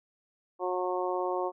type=harmonic tone; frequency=181.7 Hz; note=F#3; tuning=31 cents flat; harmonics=2 / 3 / 4 / 5 / 6; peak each=-32 / -34 / -35 / -36 / -37 dBFS; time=0.59-1.52 s; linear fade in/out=50 ms; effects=none